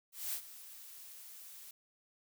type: noise with ADSR envelope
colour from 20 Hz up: blue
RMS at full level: -37 dBFS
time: 0.12-1.71 s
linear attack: 210 ms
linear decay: 78 ms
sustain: -15 dB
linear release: 3 ms
effects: none